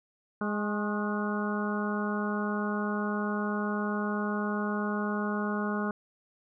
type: harmonic tone with a mistuned harmonic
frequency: 207.7 Hz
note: G#3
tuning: in tune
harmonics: 1 / 2 / 3 / 4 / 5 / 6 / 7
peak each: -30 / -36 / -40 / -41 / -39 / -39 / -38 dBFS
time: 0.41-5.91 s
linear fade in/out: 2 ms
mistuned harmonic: 5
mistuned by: +53 cents
effects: none